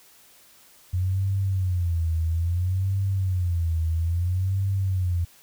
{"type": "tone with vibrato", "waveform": "sine", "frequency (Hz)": 89, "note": "F2", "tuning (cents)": 33, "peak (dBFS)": -21, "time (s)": [0.93, 5.25], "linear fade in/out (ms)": 10, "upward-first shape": "sine", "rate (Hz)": 0.6, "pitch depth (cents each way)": 160, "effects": ["white hiss -54 dBFS RMS until 5.42 s"]}